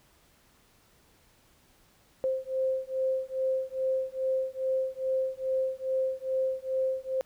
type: beating tone pair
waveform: sine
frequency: 523.3 / 525.7 Hz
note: C5 / C5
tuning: 0 / +8 cents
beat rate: 2.4 Hz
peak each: -30 dBFS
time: 2.24-7.21 s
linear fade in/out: 0 ms
effects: pink hiss -63 dBFS RMS until 7.25 s